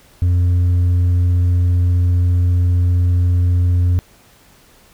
triangle tone with hard clipping, 88.5 Hz, F2, 23 cents sharp, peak -10 dBFS, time 0.22-3.99 s, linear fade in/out 0 ms, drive 1 dB, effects pink hiss -49 dBFS RMS until 4.93 s

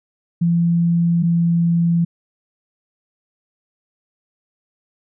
sine tone pair in turn, 170 / 169.41 Hz, F3 / E3, -46 / +48 cents, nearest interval unison, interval 6 cents, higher first, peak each -13 dBFS, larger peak neither, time 0.41-1.23 / 1.23-2.05 s, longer neither, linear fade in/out 10 ms, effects none

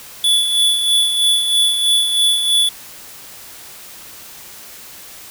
square tone with tremolo, 3443 Hz, A7, 38 cents flat, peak -11 dBFS, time 0.24-2.69 s, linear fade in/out 2 ms, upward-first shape sine, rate 3.1 Hz, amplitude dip 50%, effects white hiss -37 dBFS RMS until 5.3 s

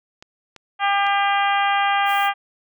clicks, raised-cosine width 0.2 ms, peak -23 dBFS, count 3, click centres 0.225 / 0.563 / 1.067 s
harmonic tone, 400 Hz, G4, 35 cents sharp, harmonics 2 / 3 / 4 / 5 / 6 / 7 / 8, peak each -19 / -23 / -25 / -27 / -29 / -30 / -31 dBFS, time 0.79-2.34 s, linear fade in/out 50 ms
violet noise, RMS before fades -38 dBFS, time 2.05-2.3 s, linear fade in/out 50 ms
effects none

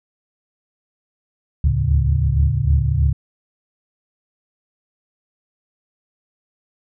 sine tone cluster, 70.5 / 73.2 / 76.9 / 109.8 / 138.7 Hz, C#2 / D2 / D#2 / A2 / C#3, +30 / -5 / -20 / -3 / +1 cents, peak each -20 dBFS, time 1.64-3.13 s, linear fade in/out 5 ms, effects tanh soft clip ceiling -3 dBFS

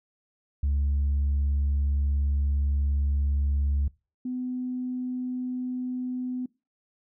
sine tone pair in turn, 70.7 / 251.9 Hz, C#2 / B3, +35 / +34 cents, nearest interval octave + minor seventh, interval 2199 cents, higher second, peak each -20 / -28 dBFS, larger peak first, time 0.63-3.88 / 4.25-6.46 s, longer first, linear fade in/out 5 ms, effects noise-tail reverb RT60 0.3 s tail -24 dB re dry + tanh soft clip ceiling -20 dBFS

